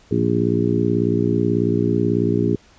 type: harmonic tone with a mistuned harmonic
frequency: 58.27 Hz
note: A#1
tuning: in tune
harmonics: 2 / 3 / 4 / 5 / 6 / 7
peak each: -23 / -23 / -23 / -23 / -23 / -23 dBFS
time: 0.11-2.56 s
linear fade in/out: 5 ms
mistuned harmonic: 2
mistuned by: -81 cents
effects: pink hiss -52 dBFS RMS until 2.78 s + resampled to 16000 Hz